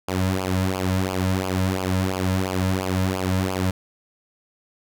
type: tone with flanger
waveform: sawtooth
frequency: 93.6 Hz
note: F#2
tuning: 20 cents sharp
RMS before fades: -23 dBFS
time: 0.08-3.71 s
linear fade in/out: 5 ms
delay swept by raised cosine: 0.51 to 2.71 ms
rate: 2.9 Hz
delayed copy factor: -0.85
effects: none